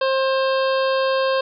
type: harmonic tone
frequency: 531 Hz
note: C5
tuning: 25 cents sharp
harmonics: 1 / 2 / 3 / 5 / 6 / 7 / 8 / 9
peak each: -18 / -24 / -28 / -32 / -34 / -35 / -36 / -37 dBFS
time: 0.01-1.41 s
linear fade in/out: 5 ms
effects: none